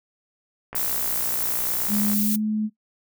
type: click train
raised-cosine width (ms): 0.5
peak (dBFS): -20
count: 86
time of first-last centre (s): 0.73-2.133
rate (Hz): 60.6
type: noise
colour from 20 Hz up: violet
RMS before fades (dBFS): -25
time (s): 0.75-2.36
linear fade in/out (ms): 5
type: tone with pitch glide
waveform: sine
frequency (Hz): 207.7 to 214.5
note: G#3 to A3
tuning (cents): 0 to -44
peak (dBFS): -21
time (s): 1.88-2.7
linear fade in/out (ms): 50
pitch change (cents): +56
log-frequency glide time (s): 2.21-2.41
effects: noise-tail reverb RT60 0.1 s tail -18 dB re dry